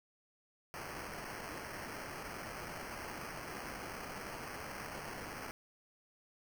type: noise with sample-and-hold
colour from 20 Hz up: violet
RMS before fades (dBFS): -45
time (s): 0.74-5.51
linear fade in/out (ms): 0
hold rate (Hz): 3675
effects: none